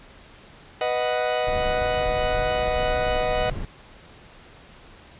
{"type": "chord", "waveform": "40% pulse", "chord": "B major", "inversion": "none", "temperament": "equal", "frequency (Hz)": [493.9, 622.3, 740], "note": ["B4", "D#5", "F#5"], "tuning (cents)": [0, 0, 0], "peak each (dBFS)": [-26, -24, -26], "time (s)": [0.81, 3.5], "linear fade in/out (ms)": 2}
{"type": "noise", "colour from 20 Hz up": "brown", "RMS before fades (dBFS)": -30, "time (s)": [1.47, 3.65], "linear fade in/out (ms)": 2}
{"effects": ["pink hiss -48 dBFS RMS until 5.19 s", "resampled to 8000 Hz"]}